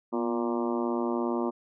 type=harmonic tone with a mistuned harmonic; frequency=117.4 Hz; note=A#2; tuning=13 cents sharp; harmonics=2 / 3 / 4 / 5 / 6 / 7 / 8 / 9 / 10; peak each=-30 / -30 / -38 / -37 / -40 / -42 / -38 / -40 / -42 dBFS; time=0.12-1.51 s; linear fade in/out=20 ms; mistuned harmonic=2; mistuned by=+50 cents; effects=none